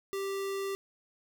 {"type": "tone", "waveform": "square", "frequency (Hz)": 392, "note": "G4", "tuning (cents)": 0, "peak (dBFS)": -33, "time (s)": [0.13, 0.75], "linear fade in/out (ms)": 0, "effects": []}